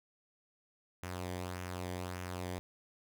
sawtooth tone with flanger, 90 Hz, F#2, 47 cents flat, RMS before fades -41 dBFS, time 1.03-2.59 s, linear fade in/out 0 ms, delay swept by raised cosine 0.23 to 0.76 ms, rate 1.7 Hz, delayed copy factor -0.5, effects none

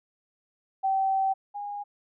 sine tone pair in turn, 772 / 817.9 Hz, G5 / G#5, -27 / -27 cents, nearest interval minor second, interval 100 cents, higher second, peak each -22 / -32 dBFS, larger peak first, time 0.83-1.34 / 1.54-1.84 s, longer first, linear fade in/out 20 ms, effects none

